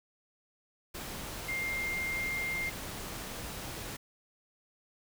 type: tone in noise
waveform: sine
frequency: 2110 Hz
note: C7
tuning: 14 cents sharp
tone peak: -32 dBFS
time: 1.48-2.7 s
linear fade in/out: 10 ms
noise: pink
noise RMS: -41 dBFS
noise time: 0.94-3.97 s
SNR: +6 dB
effects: none